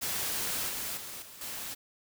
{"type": "noise with level steps", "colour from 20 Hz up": "white", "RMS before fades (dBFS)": [-33, -36, -42, -49, -39], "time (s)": [0.01, 1.75], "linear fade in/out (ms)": 20, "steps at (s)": [0.69, 0.97, 1.22, 1.41], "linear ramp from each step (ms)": 2, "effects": []}